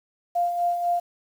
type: tone with tremolo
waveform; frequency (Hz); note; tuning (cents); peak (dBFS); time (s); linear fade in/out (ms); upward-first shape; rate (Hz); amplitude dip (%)
sine; 698.5; F5; 0; -19; 0.35-1; 10; sine; 4; 50
effects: 8-bit